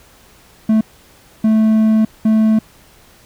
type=tone bursts at uneven times; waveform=triangle; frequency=218.8 Hz; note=A3; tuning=9 cents flat; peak=-7 dBFS; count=3; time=0.69-0.81 / 1.44-2.05 / 2.25-2.59 s; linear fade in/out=5 ms; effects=pink hiss -47 dBFS RMS until 3.25 s